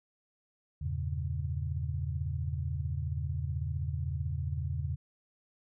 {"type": "chord", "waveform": "sine", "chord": "E diminished seventh", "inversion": "none", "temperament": "equal", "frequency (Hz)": [82.41, 98, 116.54, 138.59], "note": ["E2", "G2", "Bb2", "Db3"], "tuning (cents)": [0, 0, 0, 0], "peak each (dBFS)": [-34, -40, -40, -36], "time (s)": [0.81, 4.96], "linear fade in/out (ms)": 10, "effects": []}